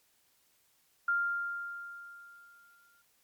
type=tone with exponential decay; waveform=sine; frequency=1396.9 Hz; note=F6; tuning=in tune; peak=-25 dBFS; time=1.08-3.02 s; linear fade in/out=5 ms; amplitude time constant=420 ms; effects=white hiss -70 dBFS RMS until 3.23 s + MP3 96 kbps